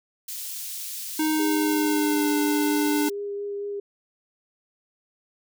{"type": "high-pass noise", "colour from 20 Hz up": "white", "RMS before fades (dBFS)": -34, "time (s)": [0.28, 3.1], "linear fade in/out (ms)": 5, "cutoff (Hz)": 4000, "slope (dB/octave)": 12}
{"type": "tone with pitch glide", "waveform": "square", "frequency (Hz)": [311.1, 297.1], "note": ["D#4", "D4"], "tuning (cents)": [0, 20], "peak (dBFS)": -22, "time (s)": [1.19, 3.09], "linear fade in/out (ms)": 5, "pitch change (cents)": -80, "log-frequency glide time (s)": [1.33, 2.29]}
{"type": "tone with vibrato", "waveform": "sine", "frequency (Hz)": 405.4, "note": "G#4", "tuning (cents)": -42, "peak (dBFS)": -28, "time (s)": [1.39, 3.8], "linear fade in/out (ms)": 5, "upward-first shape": "sine", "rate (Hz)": 4.5, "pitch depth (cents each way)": 10}
{"effects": []}